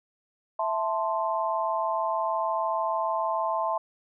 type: chord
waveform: sine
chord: A minor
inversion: second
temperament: equal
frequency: 659.3 / 880 / 1046.5 Hz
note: E5 / A5 / C6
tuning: 0 / 0 / 0 cents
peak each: -29 dBFS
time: 0.59-3.78 s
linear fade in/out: 5 ms
effects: none